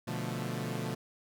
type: chord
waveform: sawtooth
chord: B half-diminished seventh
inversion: none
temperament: equal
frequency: 123.47 / 146.83 / 174.61 / 220 Hz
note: B2 / D3 / F3 / A3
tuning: 0 / 0 / 0 / 0 cents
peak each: -34 / -36 / -36 / -36 dBFS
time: 0.07-0.95 s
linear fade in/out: 10 ms
effects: none